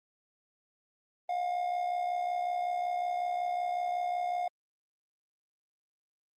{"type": "tone with amplitude modulation", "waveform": "triangle", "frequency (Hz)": 713, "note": "F5", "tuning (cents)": 36, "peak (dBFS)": -25, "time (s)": [1.29, 4.48], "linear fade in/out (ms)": 5, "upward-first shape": "sine", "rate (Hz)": 65.4, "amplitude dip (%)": 55, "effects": ["Opus 32 kbps"]}